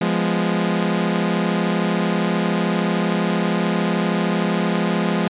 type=chord; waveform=sawtooth; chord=F diminished; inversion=none; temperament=equal; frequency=174.61 / 207.7 / 246.9 Hz; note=F3 / Ab3 / Cb4; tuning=0 / 0 / 0 cents; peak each=-17 / -17 / -23 dBFS; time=0.01-5.28 s; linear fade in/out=5 ms; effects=resampled to 8000 Hz